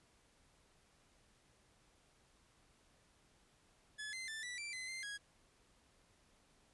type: tone with pitch steps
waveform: sawtooth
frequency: 1711 / 2070 / 1769 / 1962 / 2346 / 2041 / 2086 / 1654 Hz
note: A6 / C7 / A6 / B6 / D7 / C7 / C7 / G#6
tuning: -49 / -19 / +9 / -12 / -2 / -44 / -6 / -8 cents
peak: -40 dBFS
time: 3.98-5.18 s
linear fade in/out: 20 ms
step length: 150 ms
effects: pink hiss -71 dBFS RMS until 6.73 s + resampled to 24000 Hz